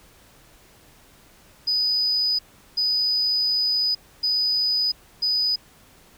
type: tone bursts at uneven times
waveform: sine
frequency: 4978 Hz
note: D#8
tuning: in tune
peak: -18 dBFS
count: 4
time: 1.67-2.39 / 2.77-3.95 / 4.23-4.92 / 5.22-5.56 s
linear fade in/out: 10 ms
effects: tanh soft clip ceiling -15 dBFS + pink hiss -53 dBFS RMS until 6.17 s